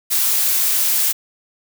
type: noise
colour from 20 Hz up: blue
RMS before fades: -17 dBFS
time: 0.1-1.13 s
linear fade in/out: 20 ms
effects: none